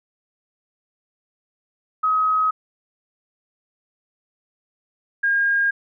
sine tone pair in turn, 1269 / 1619.3 Hz, D#6 / G#6, +34 / -44 cents, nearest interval major third, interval 422 cents, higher second, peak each -16 dBFS, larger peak neither, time 2.03-2.51 / 5.23-5.71 s, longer neither, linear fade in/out 10 ms, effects none

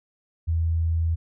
sine tone, 82.3 Hz, E2, 2 cents flat, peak -20 dBFS, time 0.47-1.16 s, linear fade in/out 20 ms, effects none

